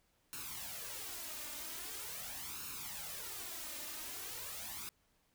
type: noise with flanger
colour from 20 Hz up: white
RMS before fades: -45 dBFS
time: 0.33-4.89 s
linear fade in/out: 0 ms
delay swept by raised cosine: 0.74 to 3.34 ms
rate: 0.43 Hz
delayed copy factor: +0.7
effects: pink hiss -75 dBFS RMS until 5.34 s